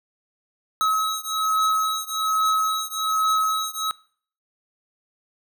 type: beating tone pair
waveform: square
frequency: 1283 / 1284.2 Hz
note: E6 / E6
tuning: -47 / -46 cents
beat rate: 1.2 Hz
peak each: -24 / -25 dBFS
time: 0.81-3.91 s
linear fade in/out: 0 ms
effects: noise-tail reverb RT60 0.5 s tail -21 dB re dry